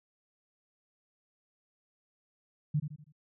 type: tone with echo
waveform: sine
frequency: 149.8 Hz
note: D3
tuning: 35 cents sharp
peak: -25 dBFS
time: 2.74-2.8 s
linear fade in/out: 10 ms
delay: 81 ms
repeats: 4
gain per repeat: -8 dB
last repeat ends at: 3.124 s
effects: none